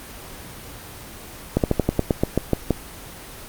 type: slowing click train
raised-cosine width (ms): 2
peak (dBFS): -3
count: 11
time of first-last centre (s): 1.57-2.707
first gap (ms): 68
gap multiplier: 1.11
effects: pink hiss -38 dBFS RMS until 3.48 s + Opus 24 kbps